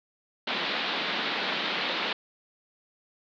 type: band-pass noise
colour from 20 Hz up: white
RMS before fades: -30 dBFS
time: 0.47-2.13 s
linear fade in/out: 5 ms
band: 170 to 4100 Hz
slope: 48 dB/octave
effects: none